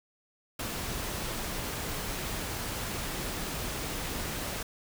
pink noise, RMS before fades -35 dBFS, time 0.59-4.63 s, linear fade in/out 5 ms, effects none

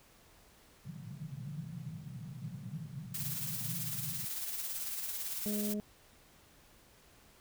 white band-pass noise, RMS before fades -44 dBFS, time 0.85-4.25 s, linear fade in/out 5 ms, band 120 to 170 Hz, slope 48 dB/octave
blue noise with tremolo, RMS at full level -37 dBFS, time 3.14-5.74 s, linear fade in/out 5 ms, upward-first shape triangle, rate 18 Hz, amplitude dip 45%
harmonic tone, 208.7 Hz, G#3, 9 cents sharp, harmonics 1 / 2 / 3, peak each -34 / -42 / -47 dBFS, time 5.46-5.8 s, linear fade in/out 0 ms
effects pink hiss -62 dBFS RMS until 7.4 s

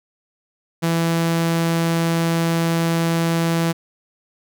sawtooth tone, 166.3 Hz, E3, 16 cents sharp, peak -13 dBFS, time 0.82-3.73 s, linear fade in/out 20 ms, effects none

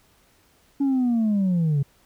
sine linear sweep, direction down, 282.7 to 135.6 Hz, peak -16 dBFS, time 0.8-1.83 s, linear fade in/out 10 ms, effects tanh soft clip ceiling -17 dBFS + pink hiss -60 dBFS RMS until 2.05 s

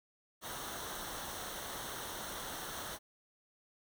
pink noise with comb filter, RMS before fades -43 dBFS, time 0.41-2.99 s, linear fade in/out 50 ms, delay 0.41 ms, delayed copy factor -0.65, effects none

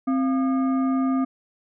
sine tone with frequency modulation, 263.2 Hz, C4, 10 cents sharp, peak -19 dBFS, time 0.07-1.25 s, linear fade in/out 10 ms, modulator 952 Hz, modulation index 0.47, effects none

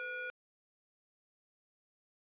sine tone with frequency modulation, 1450 Hz, F#6, 35 cents flat, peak -38 dBFS, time 0-0.3 s, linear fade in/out 0 ms, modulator 946 Hz, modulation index 0.87, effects resampled to 8000 Hz

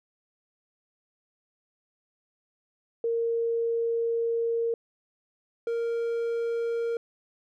sine / triangle tone pair in turn, 462.5 / 465.1 Hz, A#4 / A#4, -14 / -4 cents, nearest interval unison, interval 10 cents, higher second, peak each -24 dBFS, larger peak neither, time 3.04-4.74 / 5.67-6.97 s, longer first, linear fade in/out 2 ms, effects none

